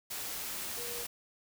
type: tone in noise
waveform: sine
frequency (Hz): 478.2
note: A#4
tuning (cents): +44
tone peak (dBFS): -44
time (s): 0.77-1.04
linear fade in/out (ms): 10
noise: white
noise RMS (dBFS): -39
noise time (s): 0.1-1.07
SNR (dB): -8
effects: none